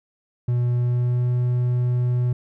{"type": "tone with pitch glide", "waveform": "triangle", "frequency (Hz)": [121.8, 123.29], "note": ["B2", "B2"], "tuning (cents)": [-24, -3], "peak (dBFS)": -16, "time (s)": [0.48, 2.33], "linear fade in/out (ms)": 5, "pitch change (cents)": 21, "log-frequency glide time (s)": [0.74, 1.29], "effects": []}